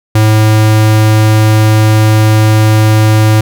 square tone, 108.4 Hz, A2, 25 cents flat, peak -5 dBFS, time 0.15-3.41 s, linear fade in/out 5 ms, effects none

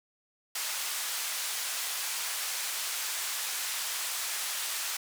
white band-pass noise, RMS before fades -34 dBFS, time 0.55-4.97 s, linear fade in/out 5 ms, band 920 to 11000 Hz, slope 12 dB/octave, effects none

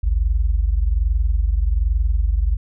sine tone pair together, 51.19 / 72.4 Hz, G#1 / D2, -24 / -24 cents, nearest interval tritone, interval 600 cents, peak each -16 / -21 dBFS, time 0.03-2.57 s, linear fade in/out 10 ms, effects none

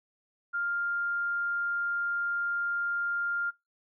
sine tone, 1400 Hz, F6, 4 cents sharp, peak -28 dBFS, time 0.53-3.51 s, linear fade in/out 20 ms, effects noise-tail reverb RT60 0.2 s tail -22 dB re dry

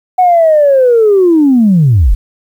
sine linear sweep, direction down, 745 to 34.48 Hz, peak -3 dBFS, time 0.18-2.15 s, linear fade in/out 10 ms, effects tanh soft clip ceiling 0 dBFS + 7-bit

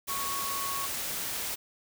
sine tone in noise, 1108.7 Hz, C#6, in tune, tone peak -34 dBFS, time 0.08-0.87 s, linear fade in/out 20 ms, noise white, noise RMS -34 dBFS, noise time 0.07-1.56 s, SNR -3 dB, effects none

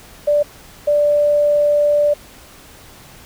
sine tone bursts at uneven times, 587.3 Hz, D5, in tune, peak -11 dBFS, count 2, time 0.27-0.43 / 0.87-2.14 s, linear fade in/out 10 ms, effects pink hiss -42 dBFS RMS until 3.25 s

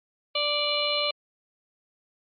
harmonic tone, 587.3 Hz, D5, in tune, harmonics 1 / 2 / 4 / 5 / 6 / 7, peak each -29 / -33 / -31 / -29 / -33 / -29 dBFS, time 0.35-1.11 s, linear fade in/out 5 ms, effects MP3 32 kbps

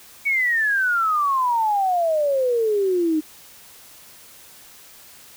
sine exponential sweep, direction down, 2262 to 303.3 Hz, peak -17 dBFS, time 0.25-3.21 s, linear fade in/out 20 ms, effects white hiss -46 dBFS RMS until 5.36 s

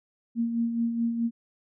sine tone with tremolo, 232.4 Hz, A#3, 5 cents flat, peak -22 dBFS, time 0.35-1.31 s, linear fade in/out 50 ms, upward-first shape sine, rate 4.7 Hz, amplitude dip 50%, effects none

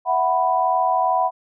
sine chord, E suspended second, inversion none, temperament just, 659.3 / 741.7 / 988.9 Hz, E5 / F#5 / B5, 0 / +4 / +2 cents, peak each -24 / -19 / -20 dBFS, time 0.05-1.31 s, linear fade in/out 50 ms, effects none

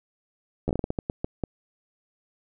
slowing click train, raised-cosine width 2 ms, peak -13 dBFS, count 12, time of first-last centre 0.68-1.437 s, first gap 12 ms, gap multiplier 1.32, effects none

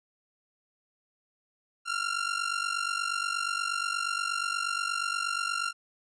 sawtooth ring-modulated tone, 1382 Hz, F6, 19 cents flat, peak -22 dBFS, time 1.85-5.73 s, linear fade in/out 50 ms, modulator 24.2 Hz, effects resampled to 22050 Hz

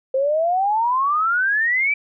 sine exponential sweep, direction up, 519 to 2349 Hz, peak -16 dBFS, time 0.14-1.94 s, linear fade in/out 5 ms, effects none

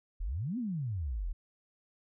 sine exponential two-way sweep, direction up then down, 35.77 to 261.8 to 35.77 Hz, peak -32 dBFS, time 0.2-1.33 s, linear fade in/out 10 ms, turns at 0.58 s, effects none

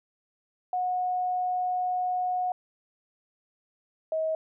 sine tone pair in turn, 729 / 636.1 Hz, F#5 / D#5, -26 / +38 cents, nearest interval major second, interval 236 cents, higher first, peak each -25 dBFS, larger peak neither, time 0.73-2.52 / 4.12-4.35 s, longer first, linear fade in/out 2 ms, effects none

